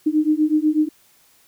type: beating tone pair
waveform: sine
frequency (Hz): 302.8 / 310.9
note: D#4 / D#4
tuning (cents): -47 / -1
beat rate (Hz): 8.1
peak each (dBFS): -18 / -18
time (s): 0.06-0.89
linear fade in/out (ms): 10
effects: white hiss -56 dBFS RMS until 1.47 s